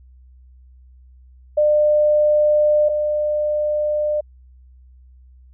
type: tone pair in turn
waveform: sine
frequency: 600 / 600 Hz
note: D5 / D5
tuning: +37 / +37 cents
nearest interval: unison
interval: 0 cents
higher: neither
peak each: -12 / -17 dBFS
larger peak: first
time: 1.57-2.89 / 2.89-4.21 s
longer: neither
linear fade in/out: 10 ms
effects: added 63 Hz sine -44 dBFS peak until 5.53 s